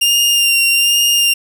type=tone with vibrato; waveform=sawtooth; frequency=2794 Hz; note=F7; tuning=in tune; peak=-7 dBFS; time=0.01-1.34 s; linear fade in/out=10 ms; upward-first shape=sine; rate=1.2 Hz; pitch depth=22 cents each way; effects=none